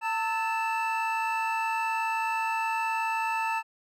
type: tone cluster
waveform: triangle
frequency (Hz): 901 / 1309 / 1744 / 2644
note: A5 / E6 / A6 / E7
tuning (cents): +41 / -13 / -16 / +5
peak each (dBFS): -26 / -34 / -35 / -32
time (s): 0.01-3.63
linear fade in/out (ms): 50
effects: none